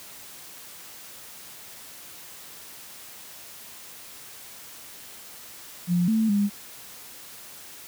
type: tone with pitch steps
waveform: sine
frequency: 175.9 / 221.3 / 203.2 Hz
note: F3 / A3 / G#3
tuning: +13 / +10 / -38 cents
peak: -19 dBFS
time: 5.87-6.5 s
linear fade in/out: 50 ms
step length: 210 ms
effects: white hiss -44 dBFS RMS until 7.87 s + high-pass 60 Hz 12 dB/octave